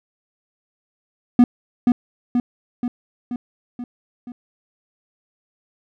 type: tone with echo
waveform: triangle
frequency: 243.7 Hz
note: B3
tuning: 23 cents flat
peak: -5 dBFS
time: 1.39-1.44 s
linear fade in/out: 2 ms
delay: 480 ms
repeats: 6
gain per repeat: -4 dB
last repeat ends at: 4.32 s
effects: none